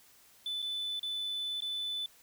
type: tone with dropouts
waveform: triangle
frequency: 3501 Hz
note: A7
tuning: 9 cents flat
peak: -31 dBFS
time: 0.46-2.06 s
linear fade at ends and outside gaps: 2 ms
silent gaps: 0.62-0.625 / 0.995-1.03 / 1.605-1.621 s
effects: tanh soft clip ceiling -28 dBFS + white hiss -61 dBFS RMS until 2.22 s